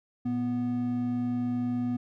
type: tone pair together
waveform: triangle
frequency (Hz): 115.71 / 245.4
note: A#2 / B3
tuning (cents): -12 / -11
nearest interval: octave + minor second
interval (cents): 1301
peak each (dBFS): -34 / -25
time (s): 0.25-1.97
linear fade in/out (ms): 10
effects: none